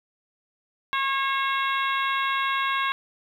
harmonic tone with a mistuned harmonic, 543 Hz, C#5, 36 cents flat, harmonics 2 / 3 / 4 / 5 / 6 / 7, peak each -25 / -29 / -31 / -33 / -35 / -36 dBFS, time 0.93-2.92 s, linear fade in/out 0 ms, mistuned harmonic 6, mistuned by +45 cents, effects 9-bit

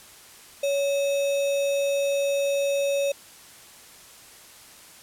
sine tone with sample-and-hold, 561 Hz, C#5, 21 cents sharp, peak -21 dBFS, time 0.63-3.12 s, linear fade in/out 5 ms, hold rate 3150 Hz, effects white hiss -48 dBFS RMS until 5.02 s + low-pass 12000 Hz 12 dB/octave

